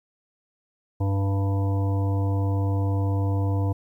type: harmonic tone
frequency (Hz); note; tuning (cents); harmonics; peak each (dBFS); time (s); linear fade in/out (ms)
98.2; G2; +4; 1 / 3 / 5 / 7 / 9 / 10; -21 / -31 / -35 / -38 / -40 / -41; 1-3.73; 10
effects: 10-bit